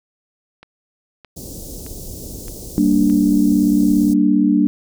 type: click train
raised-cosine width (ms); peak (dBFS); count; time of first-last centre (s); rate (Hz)
0.3; -24; 5; 0.63-3.099; 1.62
type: band-stop noise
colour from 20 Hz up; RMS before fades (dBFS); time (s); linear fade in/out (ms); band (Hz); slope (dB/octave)
pink; -32; 1.36-4.14; 10; 510 to 5400; 24
type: chord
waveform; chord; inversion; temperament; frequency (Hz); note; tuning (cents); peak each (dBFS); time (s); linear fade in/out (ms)
sine; G minor; none; equal; 196 / 233.1 / 293.7; G3 / Bb3 / D4; 0 / 0 / 0; -17 / -17 / -14; 2.78-4.67; 0
effects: none